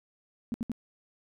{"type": "tone bursts", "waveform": "sine", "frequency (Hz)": 233.1, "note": "A#3", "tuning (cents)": 0, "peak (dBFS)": -28, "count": 3, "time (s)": [0.52, 0.717], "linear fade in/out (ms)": 0, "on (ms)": 21, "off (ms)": 67, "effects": []}